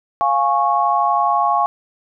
sine chord, Db major, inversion first, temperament equal with one note detuned, 698.5 / 830.6 / 1101.1 Hz, F5 / Ab5 / Db6, 0 / 0 / -12 cents, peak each -19 / -18 / -17 dBFS, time 0.21-1.66 s, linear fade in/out 0 ms, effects none

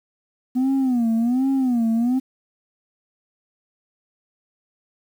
sine tone with vibrato, 247.1 Hz, B3, 1 cent sharp, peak -14 dBFS, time 0.55-2.2 s, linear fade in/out 20 ms, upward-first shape sine, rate 1.3 Hz, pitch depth 160 cents each way, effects tanh soft clip ceiling -16 dBFS + 8-bit

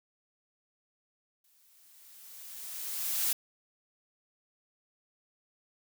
blue noise with exponential growth, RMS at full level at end -28 dBFS, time 1.44-3.33 s, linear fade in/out 5 ms, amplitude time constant 410 ms, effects none

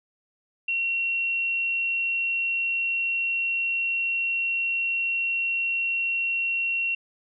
sine tone, 2733 Hz, F7, 38 cents flat, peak -23 dBFS, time 0.68-6.95 s, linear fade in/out 5 ms, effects none

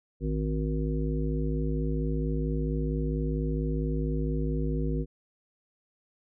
harmonic tone with a mistuned harmonic, 52.2 Hz, G#1, 10 cents sharp, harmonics 1 / 3 / 5 / 7 / 9, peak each -29 / -31 / -34 / -37 / -38 dBFS, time 0.2-5.06 s, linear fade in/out 50 ms, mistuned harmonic 1, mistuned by +150 cents, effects none

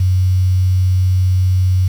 sine tone with quantisation, 92.5 Hz, F#2, in tune, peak -10 dBFS, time 0-1.88 s, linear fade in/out 5 ms, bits 6, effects none

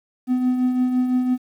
triangle tone with tremolo, 252.1 Hz, B3, 36 cents sharp, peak -12 dBFS, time 0.27-1.38 s, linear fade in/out 50 ms, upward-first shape triangle, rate 5.9 Hz, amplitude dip 55%, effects tanh soft clip ceiling -9 dBFS + 9-bit

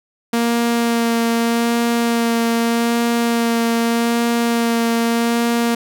sawtooth tone with vibrato, 233.1 Hz, A#3, in tune, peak -11 dBFS, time 0.33-5.75 s, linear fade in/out 5 ms, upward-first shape sine, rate 0.82 Hz, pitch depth 14 cents each way, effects none

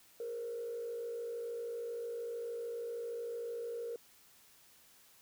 sine tone with frequency modulation, 468.8 Hz, A#4, 10 cents sharp, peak -37 dBFS, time 0.2-3.96 s, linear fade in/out 2 ms, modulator 53.1 Hz, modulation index 0.52, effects tanh soft clip ceiling -33 dBFS + white hiss -63 dBFS RMS until 5.21 s

